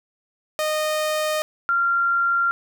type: tone pair in turn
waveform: sawtooth / sine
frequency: 616 / 1382.9 Hz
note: D#5 / F6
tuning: -17 / -17 cents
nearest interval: octave + major second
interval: 1400 cents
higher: second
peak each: -17 dBFS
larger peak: neither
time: 0.59-1.42 / 1.69-2.51 s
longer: first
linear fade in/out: 0 ms
effects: none